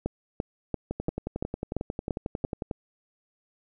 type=two click trains; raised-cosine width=2 ms; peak=-17 / -14 dBFS; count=21 / 8; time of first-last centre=0.91-2.712 / 0.06-2.449 s; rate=11.1 / 2.93 Hz; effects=none